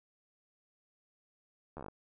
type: slowing click train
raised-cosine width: 1 ms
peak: -30 dBFS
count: 8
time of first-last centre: 1.77-1.884 s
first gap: 12 ms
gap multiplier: 1.1
effects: none